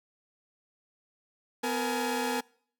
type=tone cluster; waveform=sawtooth; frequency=251 / 464.3 / 841 Hz; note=B3 / A#4 / G#5; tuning=+28 / -7 / +22 cents; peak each=-29 dBFS; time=1.63-2.41 s; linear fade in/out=10 ms; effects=noise-tail reverb RT60 0.6 s tail -26 dB re dry